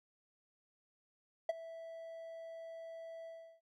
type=tone with ADSR envelope; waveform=triangle; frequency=658 Hz; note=E5; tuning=3 cents flat; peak=-26 dBFS; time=1.49-3.61 s; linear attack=4 ms; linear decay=23 ms; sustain=-18 dB; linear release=350 ms; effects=none